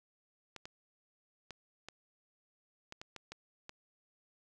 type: clicks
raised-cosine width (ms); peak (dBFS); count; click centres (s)
0.2; -28; 9; 0.563 / 0.655 / 1.507 / 1.886 / 2.924 / 3.015 / 3.163 / 3.32 / 3.694
effects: none